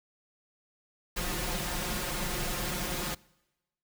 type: noise with comb filter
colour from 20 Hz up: pink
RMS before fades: -33 dBFS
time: 1.16-3.15 s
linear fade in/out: 10 ms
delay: 5.6 ms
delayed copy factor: +1
effects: noise-tail reverb RT60 1.0 s tail -24 dB re dry